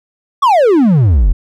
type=exponential sweep; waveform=triangle; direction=down; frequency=1174.7 to 38.39 Hz; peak=-4 dBFS; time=0.42-1.33 s; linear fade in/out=10 ms; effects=none